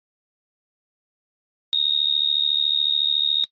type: tone with amplitude modulation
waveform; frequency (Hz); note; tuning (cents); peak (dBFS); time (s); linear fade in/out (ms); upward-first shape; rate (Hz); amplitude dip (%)
sine; 3729; A#7; 0; -13; 1.73-3.44; 0; sine; 73.9; 90
effects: noise-tail reverb RT60 0.1 s tail -22 dB re dry + MP3 32 kbps